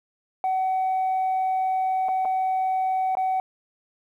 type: tone with dropouts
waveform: sine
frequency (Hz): 754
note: F#5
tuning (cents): +32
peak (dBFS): -19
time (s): 0.44-3.4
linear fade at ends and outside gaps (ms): 1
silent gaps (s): 2.085-2.089 / 2.25-2.254 / 3.152-3.17
effects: tanh soft clip ceiling -19 dBFS + 10-bit